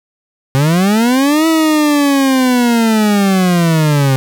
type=linear two-way sweep; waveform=40% pulse; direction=up then down; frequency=130.81 to 326.2 to 130.81 Hz; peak=-8 dBFS; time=0.55-4.16 s; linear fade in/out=0 ms; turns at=1.47 s; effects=none